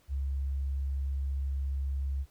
sine tone, 68.4 Hz, C#2, 23 cents flat, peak -29 dBFS, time 0.08-2.26 s, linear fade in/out 50 ms, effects pink hiss -66 dBFS RMS until 2.3 s

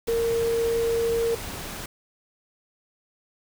sine tone in noise, 461.9 Hz, A#4, 16 cents flat, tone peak -21 dBFS, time 0.08-1.35 s, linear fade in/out 5 ms, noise pink, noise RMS -35 dBFS, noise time 0.07-1.86 s, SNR +11 dB, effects none

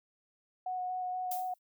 sine tone with vibrato, 734 Hz, F#5, 14 cents flat, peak -33 dBFS, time 0.66-1.54 s, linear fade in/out 5 ms, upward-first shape square, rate 4.2 Hz, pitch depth 9 cents each way
violet noise with exponential decay, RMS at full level -36 dBFS, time 1.31-1.59 s, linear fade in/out 5 ms, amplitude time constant 60 ms
effects none

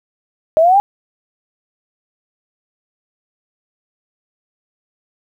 sine exponential sweep, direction up, 616 to 830.6 Hz, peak -7 dBFS, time 0.57-0.8 s, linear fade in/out 0 ms, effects 8-bit

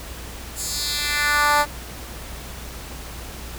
10% pulse tone with high-pass filter sweep, 293.7 Hz, D4, in tune, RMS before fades -21 dBFS, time 0.55-1.66 s, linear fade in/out 50 ms, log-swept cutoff 8200 to 700 Hz, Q 1.7, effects added 60 Hz sine -36 dBFS peak until 3.58 s + pink hiss -37 dBFS RMS until 3.58 s

